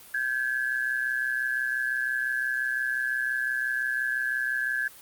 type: tone pair together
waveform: sine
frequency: 1568 / 1693.8 Hz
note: G6 / G#6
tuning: 0 / +34 cents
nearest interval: minor second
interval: 134 cents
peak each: -28 dBFS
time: 0.14-4.88 s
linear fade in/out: 5 ms
effects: white hiss -49 dBFS RMS until 5.01 s + Opus 32 kbps